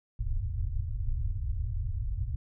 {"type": "low-pass noise", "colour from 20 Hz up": "pink", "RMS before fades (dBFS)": -31, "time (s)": [0.19, 2.36], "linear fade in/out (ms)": 10, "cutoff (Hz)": 120, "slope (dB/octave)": 96, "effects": []}